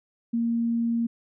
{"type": "tone", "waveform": "sine", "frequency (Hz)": 232.5, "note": "A#3", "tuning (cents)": -4, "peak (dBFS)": -22, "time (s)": [0.33, 1.07], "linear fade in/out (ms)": 10, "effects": []}